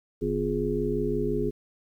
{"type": "harmonic tone with a mistuned harmonic", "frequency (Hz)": 50.2, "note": "G1", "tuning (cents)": 42, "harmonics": [1, 3, 5, 7, 8], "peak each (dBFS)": [-33, -33, -31, -31, -28], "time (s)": [0.21, 1.51], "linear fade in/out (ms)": 20, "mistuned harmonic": 8, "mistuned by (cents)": 66, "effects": ["10-bit"]}